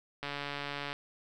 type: click train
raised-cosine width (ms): 0.3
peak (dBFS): -21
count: 101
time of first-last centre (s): 0.23-0.929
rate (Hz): 143
effects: none